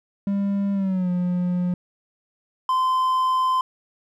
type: tone with pitch glide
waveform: triangle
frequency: 199.3 to 178.58 Hz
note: G3 to F3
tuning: +29 to +39 cents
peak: -18 dBFS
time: 0.27-1.74 s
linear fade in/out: 2 ms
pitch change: -190 cents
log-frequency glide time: 0.73-1.1 s
type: tone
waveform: triangle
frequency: 1032 Hz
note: C6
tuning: 24 cents flat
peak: -16 dBFS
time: 2.69-3.61 s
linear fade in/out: 2 ms
effects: none